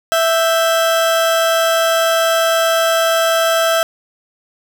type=tone pair together; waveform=30% pulse; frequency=659.3 / 1568 Hz; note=E5 / G6; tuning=0 / 0 cents; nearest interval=octave + minor third; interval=1500 cents; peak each=-10 / -18 dBFS; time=0.12-3.83 s; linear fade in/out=0 ms; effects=none